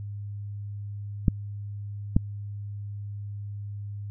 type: clicks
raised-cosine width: 5 ms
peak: -6 dBFS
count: 2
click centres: 1.282 / 2.165 s
effects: added 102 Hz sine -33 dBFS peak until 4.1 s